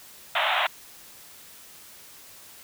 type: band-pass noise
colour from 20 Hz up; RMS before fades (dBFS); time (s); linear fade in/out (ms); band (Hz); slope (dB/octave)
pink; -24; 0.35-0.67; 5; 610 to 3700; 96
effects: white hiss -48 dBFS RMS until 2.63 s